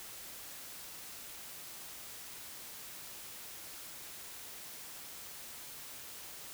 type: silence
effects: white hiss -48 dBFS RMS until 6.53 s